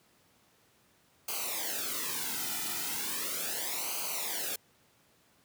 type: noise with flanger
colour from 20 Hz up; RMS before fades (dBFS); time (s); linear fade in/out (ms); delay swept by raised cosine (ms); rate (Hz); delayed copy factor
white; -35; 1.28-4.56; 5; 0.55 to 1.85; 0.37; -0.8
effects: pink hiss -66 dBFS RMS until 5.44 s + high-pass 100 Hz 12 dB/octave